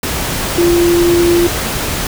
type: tone in noise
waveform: sine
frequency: 344.9 Hz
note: F4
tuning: 22 cents flat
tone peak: -8 dBFS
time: 0.58-1.47 s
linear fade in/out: 2 ms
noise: pink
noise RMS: -18 dBFS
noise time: 0.03-2.07 s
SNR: +7 dB
effects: none